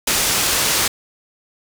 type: low-pass noise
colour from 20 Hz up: white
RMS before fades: -18 dBFS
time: 0.07-0.88 s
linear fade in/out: 5 ms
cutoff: 9500 Hz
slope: 12 dB/octave
effects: none